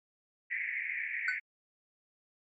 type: band-pass noise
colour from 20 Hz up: white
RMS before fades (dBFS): -36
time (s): 0.5-1.4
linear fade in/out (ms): 20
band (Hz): 1800 to 2300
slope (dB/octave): 96
type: tone with exponential decay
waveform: triangle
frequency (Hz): 1503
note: F#6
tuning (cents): +27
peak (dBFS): -23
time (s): 1.28-1.4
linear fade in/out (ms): 2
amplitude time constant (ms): 24
effects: MP3 32 kbps